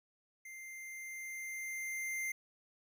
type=tone with level ramp; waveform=square; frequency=2093 Hz; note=C7; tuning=in tune; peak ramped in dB=-48 to -36 dBFS; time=0.45-2.32 s; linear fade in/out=5 ms; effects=none